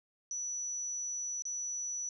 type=tone with dropouts; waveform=sine; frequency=5920 Hz; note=F#8; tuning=in tune; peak=-35 dBFS; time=0.31-2.09 s; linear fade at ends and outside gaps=1 ms; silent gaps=1.422-1.453 s; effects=none